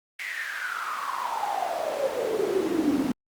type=noise with high-pass filter sweep; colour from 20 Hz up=brown; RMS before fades=-28 dBFS; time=0.19-3.12 s; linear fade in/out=5 ms; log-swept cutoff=2100 to 250 Hz; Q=9.4; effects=Opus 48 kbps